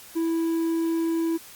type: tone with quantisation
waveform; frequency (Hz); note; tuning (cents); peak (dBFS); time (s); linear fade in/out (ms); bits
triangle; 329.6; E4; 0; -20; 0.15-1.38; 20; 8
effects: white hiss -46 dBFS RMS until 1.55 s + Opus 48 kbps